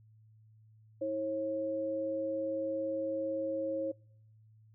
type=tone pair together; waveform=sine; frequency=320.3 / 542 Hz; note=E4 / C#5; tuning=-50 / -39 cents; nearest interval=major sixth; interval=911 cents; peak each=-38 / -32 dBFS; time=1.01-3.92 s; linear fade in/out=10 ms; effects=noise-tail reverb RT60 0.7 s tail -26 dB re dry + added 109 Hz sine -58 dBFS peak until 4.74 s